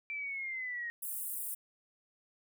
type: linear sweep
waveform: sine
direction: down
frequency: 2345 to 1864.7 Hz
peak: -36 dBFS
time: 0.1-0.9 s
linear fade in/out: 0 ms
type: high-pass noise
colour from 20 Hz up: pink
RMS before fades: -39 dBFS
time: 1.02-1.55 s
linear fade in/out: 10 ms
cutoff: 9000 Hz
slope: 48 dB/octave
effects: none